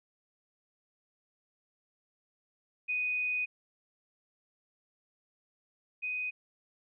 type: tone pair in turn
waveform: sine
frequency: 2489 / 2498 Hz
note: D#7 / D#7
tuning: 0 / +6 cents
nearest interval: unison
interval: 6 cents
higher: second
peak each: -29 / -32 dBFS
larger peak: first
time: 2.88-3.46 / 6.02-6.31 s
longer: first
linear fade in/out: 20 ms
effects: none